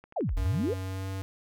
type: click train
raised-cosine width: 0.5 ms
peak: -34 dBFS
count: 7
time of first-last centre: 0.04-0.544 s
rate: 11.9 Hz
type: exponential two-way sweep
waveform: sine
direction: down then up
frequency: 891 to 36.04 to 538 Hz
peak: -26 dBFS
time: 0.16-0.74 s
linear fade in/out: 10 ms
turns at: 0.35 s
type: tone with pitch glide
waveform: square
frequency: 94 to 95.92 Hz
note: F#2 to G2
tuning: +28 to -37 cents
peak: -33 dBFS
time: 0.37-1.22 s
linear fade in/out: 0 ms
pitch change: +35 cents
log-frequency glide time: 0.79-1.1 s
effects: none